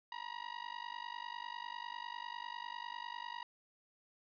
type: tone with amplitude modulation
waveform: sawtooth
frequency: 954 Hz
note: A#5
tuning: 40 cents sharp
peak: -35 dBFS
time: 0.12-3.43 s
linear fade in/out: 2 ms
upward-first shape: sine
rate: 50 Hz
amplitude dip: 95%
effects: resampled to 11025 Hz + 11-bit